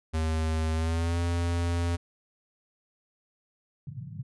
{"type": "tone with pitch glide", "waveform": "square", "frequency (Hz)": [79.6, 85.81], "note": ["D#2", "F2"], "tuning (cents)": [40, -30], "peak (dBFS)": -26, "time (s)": [0.13, 1.97], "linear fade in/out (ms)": 20, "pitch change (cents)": 130, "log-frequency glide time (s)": [0.73, 1.19]}
{"type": "band-pass noise", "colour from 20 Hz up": "pink", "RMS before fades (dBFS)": -39, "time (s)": [3.87, 4.23], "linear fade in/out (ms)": 2, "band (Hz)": [110, 160], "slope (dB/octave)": 48}
{"effects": ["resampled to 24000 Hz"]}